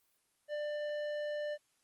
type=tone with tanh clipping; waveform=sine; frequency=594 Hz; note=D5; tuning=20 cents sharp; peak=-37 dBFS; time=0.48-1.58 s; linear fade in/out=50 ms; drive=12 dB; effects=white hiss -75 dBFS RMS until 1.83 s + Opus 24 kbps